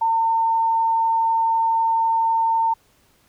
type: tone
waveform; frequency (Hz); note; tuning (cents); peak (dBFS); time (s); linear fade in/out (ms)
sine; 906; A#5; -50; -16; 0.01-2.74; 10
effects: pink hiss -59 dBFS RMS until 3.28 s